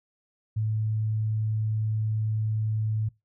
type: tone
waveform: sine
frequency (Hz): 108.8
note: A2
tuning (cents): -19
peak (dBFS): -24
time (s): 0.56-3.09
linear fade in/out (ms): 10
effects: noise-tail reverb RT60 0.2 s tail -21 dB re dry